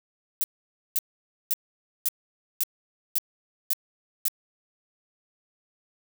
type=noise bursts; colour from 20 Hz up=violet; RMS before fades=-24 dBFS; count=8; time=0.41-4.282 s; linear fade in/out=0 ms; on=29 ms; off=520 ms; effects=none